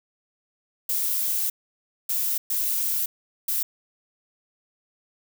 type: noise bursts at uneven times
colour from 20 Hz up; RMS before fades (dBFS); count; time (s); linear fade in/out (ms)
violet; -25; 4; 0.89-1.5 / 2.09-2.38 / 2.5-3.06 / 3.48-3.63; 5
effects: none